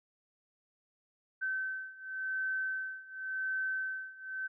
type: beating tone pair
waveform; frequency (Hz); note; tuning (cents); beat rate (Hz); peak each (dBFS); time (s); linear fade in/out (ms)
sine; 1536 / 1536.91; G6 / G6; -36 / -35; 0.91; -38 / -36; 1.41-4.48; 20
effects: none